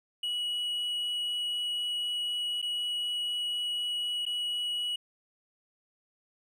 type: tone with dropouts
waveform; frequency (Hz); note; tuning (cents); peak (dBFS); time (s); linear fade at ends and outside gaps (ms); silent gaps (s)
triangle; 2924; F#7; -21; -28; 0.23-4.96; 5; 2.617-2.625 / 4.254-4.263
effects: none